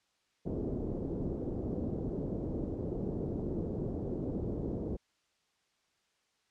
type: low-pass noise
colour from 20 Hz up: white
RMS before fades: -36 dBFS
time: 0.45-4.97 s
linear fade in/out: 20 ms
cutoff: 420 Hz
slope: 24 dB/octave
effects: white hiss -75 dBFS RMS until 6.5 s + low-pass 6000 Hz 12 dB/octave